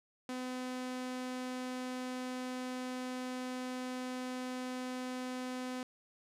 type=tone; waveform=sawtooth; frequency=253.6 Hz; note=B3; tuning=46 cents sharp; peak=-34 dBFS; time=0.29-5.83 s; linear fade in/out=2 ms; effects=low-pass 10000 Hz 12 dB/octave